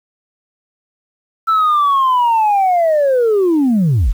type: linear sweep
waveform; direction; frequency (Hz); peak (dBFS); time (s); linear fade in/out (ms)
sine; down; 1336 to 31.58; -8; 1.47-4.13; 20
effects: tanh soft clip ceiling -8 dBFS + 7-bit